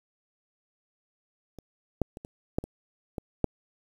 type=clicks; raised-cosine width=2 ms; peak=-30 / -11 / -27 / -27 / -12 / -24 / -19 / -9 dBFS; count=8; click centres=1.587 / 2.017 / 2.171 / 2.249 / 2.585 / 2.64 / 3.182 / 3.443 s; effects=8-bit